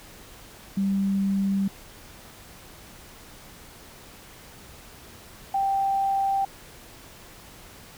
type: tone pair in turn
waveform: sine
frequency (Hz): 196 / 784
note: G3 / G5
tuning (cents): 0 / 0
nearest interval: 2 octaves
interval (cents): 2400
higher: second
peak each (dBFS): -21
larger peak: neither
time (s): 0.77-1.68 / 5.54-6.45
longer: neither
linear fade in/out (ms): 5
effects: pink hiss -47 dBFS RMS until 7.97 s